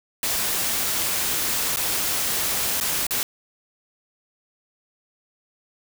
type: noise with dropouts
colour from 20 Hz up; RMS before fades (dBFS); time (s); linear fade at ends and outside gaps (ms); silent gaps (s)
white; -24; 0.23-3.23; 1; 1.761-1.77 / 2.801-2.81 / 3.068-3.108
effects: none